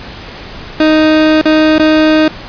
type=tone with dropouts; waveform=30% pulse; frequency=311.1 Hz; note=D#4; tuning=in tune; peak=-3 dBFS; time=0.8-2.28 s; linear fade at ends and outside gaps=2 ms; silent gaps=1.414-1.455 / 1.782-1.796 s; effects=pink hiss -28 dBFS RMS until 2.48 s + resampled to 11025 Hz